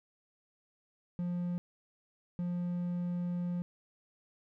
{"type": "tone bursts at uneven times", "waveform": "triangle", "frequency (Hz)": 176, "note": "F3", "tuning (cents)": 14, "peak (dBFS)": -30, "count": 2, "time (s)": [[1.19, 1.58], [2.39, 3.62]], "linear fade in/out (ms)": 0, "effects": []}